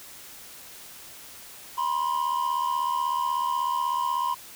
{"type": "tone pair together", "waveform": "triangle", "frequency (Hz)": [970.2, 1046.5], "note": ["B5", "C6"], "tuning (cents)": [-31, 0], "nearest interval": "minor second", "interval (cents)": 131, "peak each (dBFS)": -24, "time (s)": [1.77, 4.35], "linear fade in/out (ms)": 20, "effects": ["tanh soft clip ceiling -17 dBFS", "white hiss -45 dBFS RMS until 4.55 s"]}